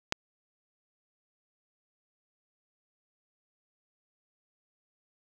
click, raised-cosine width 0.2 ms, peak -9 dBFS, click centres 0.124 s, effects none

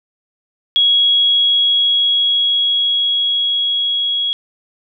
sine tone with level ramp, 3322 Hz, G#7, in tune, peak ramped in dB -9 to -15 dBFS, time 0.76-4.33 s, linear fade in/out 0 ms, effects none

